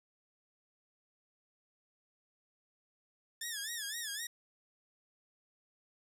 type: tone with vibrato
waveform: 10% pulse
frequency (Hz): 1756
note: A6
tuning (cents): -4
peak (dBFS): -29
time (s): 3.41-4.27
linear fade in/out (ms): 5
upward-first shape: sine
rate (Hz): 3.9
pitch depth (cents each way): 140
effects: none